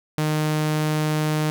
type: tone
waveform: sawtooth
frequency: 153.6 Hz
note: D#3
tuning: 22 cents flat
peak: -16 dBFS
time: 0.18-1.5 s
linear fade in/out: 0 ms
effects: none